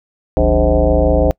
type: tone with frequency modulation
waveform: sine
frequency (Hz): 295.4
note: D4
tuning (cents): +10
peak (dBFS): -9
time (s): 0.37-1.31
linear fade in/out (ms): 0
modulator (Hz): 113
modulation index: 3.3
effects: noise-tail reverb RT60 0.1 s tail -25 dB re dry